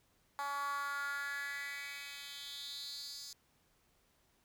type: tone with high-pass filter sweep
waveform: 10% pulse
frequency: 282.6 Hz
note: C#4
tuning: 34 cents sharp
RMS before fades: -42 dBFS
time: 0.39-3.33 s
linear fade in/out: 0 ms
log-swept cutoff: 940 to 5400 Hz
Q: 4.8
effects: pink hiss -73 dBFS RMS until 4.44 s